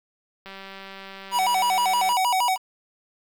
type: click train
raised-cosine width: 0.3 ms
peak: -24 dBFS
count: 324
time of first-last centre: 0.46-2.125 s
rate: 194 Hz
type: tone with vibrato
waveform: square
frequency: 854 Hz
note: G#5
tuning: 48 cents sharp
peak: -20 dBFS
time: 1.31-2.58 s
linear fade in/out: 50 ms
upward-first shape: square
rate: 6.4 Hz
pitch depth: 220 cents each way
effects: 8-bit